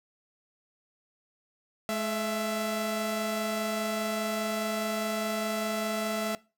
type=tone pair together; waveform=sawtooth; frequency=213.7 / 666 Hz; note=G#3 / E5; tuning=+50 / +18 cents; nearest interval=octave + minor sixth; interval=1968 cents; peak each=-28 / -27 dBFS; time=1.89-6.35 s; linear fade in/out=0 ms; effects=noise-tail reverb RT60 0.3 s tail -21 dB re dry